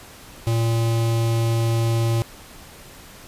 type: tone with notch filter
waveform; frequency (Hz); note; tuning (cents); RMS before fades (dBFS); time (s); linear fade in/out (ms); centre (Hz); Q
square; 114.9; A#2; -25; -20; 0.47-2.22; 0; 1600; 1.6
effects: pink hiss -43 dBFS RMS until 3.27 s + resampled to 32000 Hz